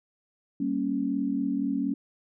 sine chord, G diminished, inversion none, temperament equal, 196 / 233.1 / 277.2 Hz, G3 / Bb3 / Db4, 0 / 0 / 0 cents, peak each -32 / -31 / -27 dBFS, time 0.6-1.94 s, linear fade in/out 5 ms, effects none

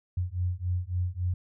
sine beating tone pair, 88.2 / 91.8 Hz, F2 / F#2, +18 / -13 cents, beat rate 3.6 Hz, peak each -30 / -30 dBFS, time 0.17-1.34 s, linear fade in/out 5 ms, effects none

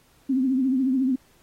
sine tone with vibrato, 261.6 Hz, C4, in tune, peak -19 dBFS, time 0.29-1.16 s, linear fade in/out 10 ms, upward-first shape triangle, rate 14 Hz, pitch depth 97 cents each way, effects pink hiss -60 dBFS RMS until 1.42 s + AAC 48 kbps

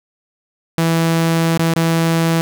sawtooth tone with dropouts, 164.81 Hz, E3, in tune, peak -9 dBFS, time 0.78-2.41 s, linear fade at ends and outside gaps 0 ms, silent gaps 1.576-1.594 / 1.737-1.762 s, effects none

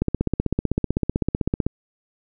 click train, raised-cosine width 3 ms, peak -7 dBFS, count 27, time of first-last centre 0.02-1.666 s, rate 15.8 Hz, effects none

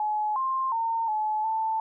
sine tone with pitch steps, 849 / 1055 / 911 / 858 / 885 Hz, G#5 / C6 / A#5 / A5 / A5, +38 / +14 / -40 / -44 / +10 cents, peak -24 dBFS, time 0-1.8 s, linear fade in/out 2 ms, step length 360 ms, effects none

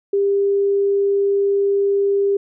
sine tone, 398.9 Hz, G4, 30 cents sharp, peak -14 dBFS, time 0.13-2.37 s, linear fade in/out 5 ms, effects none

